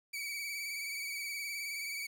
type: tone with vibrato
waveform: sawtooth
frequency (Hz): 2282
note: C#7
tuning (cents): +50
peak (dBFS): -34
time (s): 0.13-2.07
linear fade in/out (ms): 10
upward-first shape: triangle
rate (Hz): 19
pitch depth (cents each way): 59
effects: 11-bit